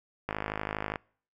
click train, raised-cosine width 0.5 ms, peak -16 dBFS, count 36, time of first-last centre 0.29-0.958 s, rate 52.4 Hz, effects noise-tail reverb RT60 0.5 s tail -26 dB re dry

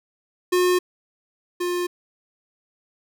square tone pair in turn, 360 / 354.4 Hz, F#4 / F4, -47 / +25 cents, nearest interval unison, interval 28 cents, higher first, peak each -17 / -23 dBFS, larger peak first, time 0.52-0.79 / 1.6-1.87 s, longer neither, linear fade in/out 10 ms, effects none

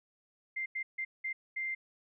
sine tone bursts at uneven times, 2093 Hz, C7, in tune, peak -33 dBFS, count 5, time 0.56-0.66 / 0.75-0.83 / 0.98-1.05 / 1.24-1.33 / 1.56-1.75 s, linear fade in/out 10 ms, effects none

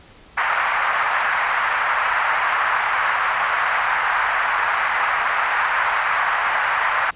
pink band-pass noise, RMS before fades -20 dBFS, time 0.37-7.11 s, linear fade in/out 10 ms, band 920 to 2000 Hz, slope 24 dB/octave, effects pink hiss -47 dBFS RMS until 7.15 s + resampled to 8000 Hz

